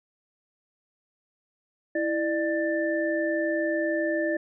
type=tone cluster; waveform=sine; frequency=329.3 / 598 / 1771 Hz; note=E4 / D5 / A6; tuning=-2 / +31 / +11 cents; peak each=-27 / -27 / -31 dBFS; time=1.95-4.37 s; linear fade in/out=5 ms; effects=none